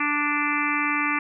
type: harmonic tone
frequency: 293.7 Hz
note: D4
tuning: in tune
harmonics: 1 / 3 / 4 / 5 / 6 / 7 / 8 / 9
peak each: -29 / -33 / -27 / -33 / -31 / -28 / -28 / -33 dBFS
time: 0-1.19 s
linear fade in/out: 5 ms
effects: none